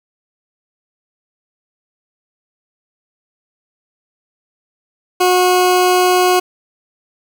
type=tone; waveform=20% pulse; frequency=363.5 Hz; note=F#4; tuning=31 cents flat; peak=-5 dBFS; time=5.2-6.4 s; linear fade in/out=10 ms; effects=7-bit